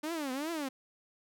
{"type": "tone with vibrato", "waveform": "sawtooth", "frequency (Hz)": 293.7, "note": "D4", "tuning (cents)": 0, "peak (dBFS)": -30, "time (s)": [0.03, 0.69], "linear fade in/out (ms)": 10, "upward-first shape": "triangle", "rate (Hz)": 2.6, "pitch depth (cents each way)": 280, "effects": []}